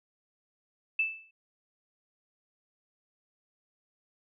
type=tone with exponential decay; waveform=sine; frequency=2637 Hz; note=E7; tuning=in tune; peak=-22 dBFS; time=0.99-1.31 s; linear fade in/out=5 ms; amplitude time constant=68 ms; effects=none